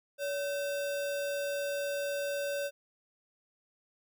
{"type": "tone with sample-and-hold", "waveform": "sine", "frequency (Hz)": 568, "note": "C#5", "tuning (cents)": 42, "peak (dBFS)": -31, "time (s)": [0.18, 2.71], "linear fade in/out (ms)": 50, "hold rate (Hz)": 2100, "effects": []}